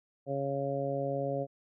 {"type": "harmonic tone", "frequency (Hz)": 138.59, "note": "C#3", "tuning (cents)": 0, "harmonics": [1, 2, 3, 4, 5], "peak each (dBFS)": [-37, -39, -38, -33, -39], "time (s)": [0.26, 1.47], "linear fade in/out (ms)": 50, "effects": []}